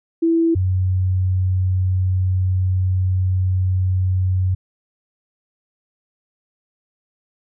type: tone pair in turn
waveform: sine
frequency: 330.8 / 92.83 Hz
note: E4 / F#2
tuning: +6 / +6 cents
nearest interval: octave + minor seventh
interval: 2200 cents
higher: first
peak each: -13 / -15 dBFS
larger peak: first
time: 0.22-0.55 / 0.55-4.55 s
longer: second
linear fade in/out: 10 ms
effects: none